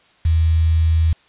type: tone with quantisation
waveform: sine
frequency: 80.9 Hz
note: E2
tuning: 32 cents flat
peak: -12 dBFS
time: 0.25-1.13 s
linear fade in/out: 5 ms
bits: 6
effects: white hiss -54 dBFS RMS until 1.28 s + resampled to 8000 Hz